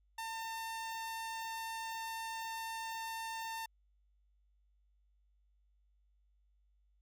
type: tone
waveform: sawtooth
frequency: 902 Hz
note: A5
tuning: 43 cents sharp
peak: -36 dBFS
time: 0.18-3.66 s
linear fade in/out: 5 ms
effects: added 50 Hz sine -69 dBFS peak until 7.01 s